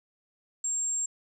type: tone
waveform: sine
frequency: 7459 Hz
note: A#8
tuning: in tune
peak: -27 dBFS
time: 0.64-1.06 s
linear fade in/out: 5 ms
effects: none